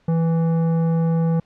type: tone with tanh clipping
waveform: sine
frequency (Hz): 164.81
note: E3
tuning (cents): 0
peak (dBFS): -18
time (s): 0.08-1.4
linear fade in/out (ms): 5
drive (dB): 12
effects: pink hiss -61 dBFS RMS until 1.45 s + low-pass 4000 Hz 12 dB/octave